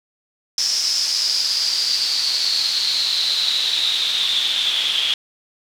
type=noise with band-pass filter sweep; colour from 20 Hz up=pink; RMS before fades=-20 dBFS; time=0.58-5.14 s; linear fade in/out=2 ms; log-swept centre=5400 to 3300 Hz; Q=9.7; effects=none